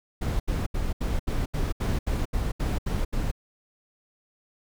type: noise bursts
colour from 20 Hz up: brown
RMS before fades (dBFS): -26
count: 12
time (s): 0.21-3.315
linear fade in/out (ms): 10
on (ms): 190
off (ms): 75
effects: none